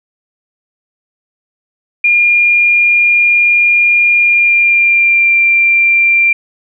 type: tone with pitch glide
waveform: sine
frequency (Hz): 2413 to 2370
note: D7 to D7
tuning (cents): +46 to +15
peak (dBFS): -6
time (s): 2.04-6.33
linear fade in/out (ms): 5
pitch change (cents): -31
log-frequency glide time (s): 4.18-5.38
effects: none